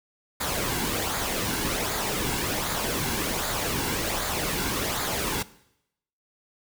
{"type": "noise with flanger", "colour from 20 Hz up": "pink", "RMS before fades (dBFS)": -28, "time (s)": [0.4, 5.43], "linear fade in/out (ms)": 10, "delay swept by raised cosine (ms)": [0.35, 1.65], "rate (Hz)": 1.3, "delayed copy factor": -0.5, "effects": ["noise-tail reverb RT60 0.8 s tail -19 dB re dry"]}